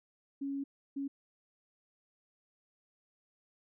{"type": "tone bursts at uneven times", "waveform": "sine", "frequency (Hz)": 277.2, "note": "C#4", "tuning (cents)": 0, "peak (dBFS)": -34, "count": 2, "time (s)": [[0.41, 0.64], [0.96, 1.08]], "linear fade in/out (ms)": 10, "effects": []}